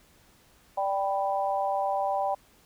sine chord, G major, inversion second, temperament equal, 587.3 / 784 / 987.8 Hz, D5 / G5 / B5, 0 / 0 / 0 cents, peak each -30 / -27 / -33 dBFS, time 0.77-2.35 s, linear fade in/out 10 ms, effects pink hiss -60 dBFS RMS until 2.65 s

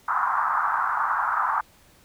white band-pass noise, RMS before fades -24 dBFS, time 0.08-1.61 s, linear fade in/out 5 ms, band 860 to 1400 Hz, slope 48 dB/octave, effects pink hiss -56 dBFS RMS until 2.04 s

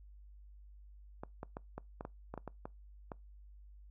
clicks, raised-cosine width 1 ms, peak -28 dBFS, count 11, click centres 1.235 / 1.431 / 1.569 / 1.78 / 2.009 / 2.051 / 2.34 / 2.377 / 2.477 / 2.655 / 3.118 s, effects noise-tail reverb RT60 0.2 s tail -24 dB re dry + added 50 Hz sine -53 dBFS peak until 3.9 s

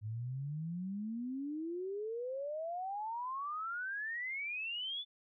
sine exponential sweep, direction up, 103.83 to 3520 Hz, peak -37 dBFS, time 0.01-5.05 s, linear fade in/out 50 ms, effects none

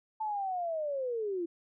sine linear sweep, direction down, 884 to 329.6 Hz, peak -31 dBFS, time 0.2-1.46 s, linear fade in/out 10 ms, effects none

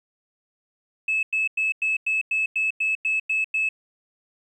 sine tone bursts, 2600 Hz, E7, 24 cents flat, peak -19 dBFS, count 11, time 1.08-3.69 s, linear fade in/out 5 ms, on 150 ms, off 96 ms, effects tanh soft clip ceiling -16 dBFS + 10-bit

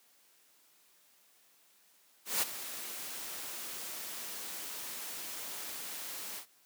white noise with ADSR envelope, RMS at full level -29 dBFS, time 2.25-6.46 s, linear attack 170 ms, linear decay 22 ms, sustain -13 dB, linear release 92 ms, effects white hiss -66 dBFS RMS until 6.65 s + high-pass 200 Hz 12 dB/octave

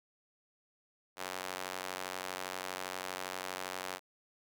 square tone with high-pass filter, 46.25 Hz, F#1, in tune, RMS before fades -41 dBFS, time 1.16-4 s, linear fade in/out 50 ms, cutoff 700 Hz, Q 0.73, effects none

